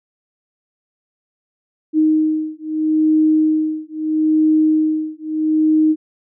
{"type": "beating tone pair", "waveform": "sine", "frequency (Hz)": [311.1, 311.87], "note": ["D#4", "D#4"], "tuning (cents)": [0, 4], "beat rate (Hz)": 0.77, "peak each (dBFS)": -16, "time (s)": [1.93, 5.96], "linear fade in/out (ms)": 50, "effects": []}